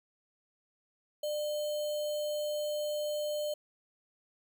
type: tone with sample-and-hold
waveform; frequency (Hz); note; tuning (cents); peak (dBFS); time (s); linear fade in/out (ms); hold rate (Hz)
sine; 598; D5; +31; -31; 1.23-3.54; 5; 3675
effects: none